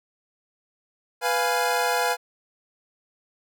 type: chord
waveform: 25% pulse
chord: F diminished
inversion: second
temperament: equal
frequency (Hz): 493.9 / 698.5 / 830.6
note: Cb5 / F5 / Ab5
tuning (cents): 0 / 0 / 0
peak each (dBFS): -22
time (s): 1.21-2.17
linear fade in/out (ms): 50
effects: none